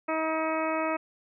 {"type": "harmonic tone", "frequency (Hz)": 318, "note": "D#4", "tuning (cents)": 38, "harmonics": [1, 2, 3, 4, 5, 6, 7, 8], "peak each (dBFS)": [-32, -30, -34, -33, -43, -41, -39, -39], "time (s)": [0.08, 0.97], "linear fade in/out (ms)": 10, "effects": []}